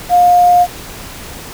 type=tone with quantisation; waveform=sine; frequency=710 Hz; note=F5; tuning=28 cents sharp; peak=-5 dBFS; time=0.09-0.67 s; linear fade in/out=50 ms; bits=5; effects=pink hiss -30 dBFS RMS until 1.53 s